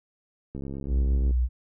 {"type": "click train", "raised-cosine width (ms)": 3, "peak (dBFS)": -23, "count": 53, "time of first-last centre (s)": [0.55, 1.309], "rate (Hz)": 68.5}
{"type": "tone with vibrato", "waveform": "sine", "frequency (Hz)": 61.5, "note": "B1", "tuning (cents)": -7, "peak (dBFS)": -20, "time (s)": [0.87, 1.49], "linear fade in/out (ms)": 50, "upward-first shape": "triangle", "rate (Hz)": 4.7, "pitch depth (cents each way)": 12}
{"effects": []}